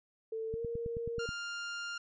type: tone with pitch glide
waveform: sine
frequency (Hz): 445.5 to 465.8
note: A4 to A#4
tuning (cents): +22 to -1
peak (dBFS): -35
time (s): 0.32-1.26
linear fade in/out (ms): 5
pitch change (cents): +77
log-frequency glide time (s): 0.51-0.63
type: click train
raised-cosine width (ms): 5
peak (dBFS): -29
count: 8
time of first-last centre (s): 0.54-1.29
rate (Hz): 9.33
type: tone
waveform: sawtooth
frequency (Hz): 1400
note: F6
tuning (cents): +4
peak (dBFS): -34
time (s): 1.19-1.98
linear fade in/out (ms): 5
effects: resampled to 16000 Hz